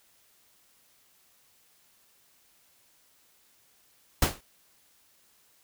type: noise with exponential decay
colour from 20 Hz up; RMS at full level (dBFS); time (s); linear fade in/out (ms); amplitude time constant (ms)
pink; -19; 4.22-4.41; 5; 41
effects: white hiss -64 dBFS RMS until 5.63 s